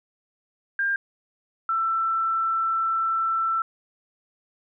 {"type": "tone pair in turn", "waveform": "sine", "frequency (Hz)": [1600, 1334.7], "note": ["G6", "E6"], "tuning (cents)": [35, 21], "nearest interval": "minor third", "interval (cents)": 314, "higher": "first", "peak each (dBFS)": -21, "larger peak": "neither", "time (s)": [[0.79, 0.96], [1.69, 3.62]], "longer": "second", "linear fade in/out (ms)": 2, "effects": []}